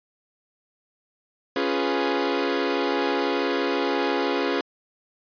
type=chord; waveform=sawtooth; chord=C# dominant seventh; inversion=none; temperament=equal; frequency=277.2 / 349.2 / 415.3 / 493.9 Hz; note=C#4 / E#4 / G#4 / B4; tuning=0 / 0 / 0 / 0 cents; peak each=-23 / -24 / -23 / -25 dBFS; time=1.56-4.61 s; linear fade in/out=2 ms; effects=resampled to 11025 Hz